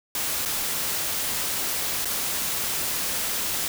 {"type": "noise with dropouts", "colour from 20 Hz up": "white", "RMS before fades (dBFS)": -27, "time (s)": [0.15, 3.68], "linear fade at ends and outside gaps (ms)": 2, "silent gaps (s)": [[0.452, 0.457], [2.048, 2.054]], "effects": []}